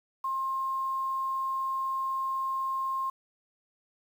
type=tone; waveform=sine; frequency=1064 Hz; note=C6; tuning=29 cents sharp; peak=-28 dBFS; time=0.24-3.1 s; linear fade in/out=5 ms; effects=9-bit